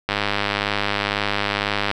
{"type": "click train", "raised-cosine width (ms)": 0.3, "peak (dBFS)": -4, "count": 187, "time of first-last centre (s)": [0.09, 1.914], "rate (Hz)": 102, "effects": []}